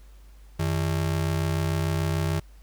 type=ring-modulated tone; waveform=square; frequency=123.47 Hz; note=B2; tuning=in tune; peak=-21 dBFS; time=0.59-2.4 s; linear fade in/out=10 ms; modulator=33.4 Hz; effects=added 50 Hz sine -46 dBFS peak until 2.62 s + pink hiss -61 dBFS RMS until 2.62 s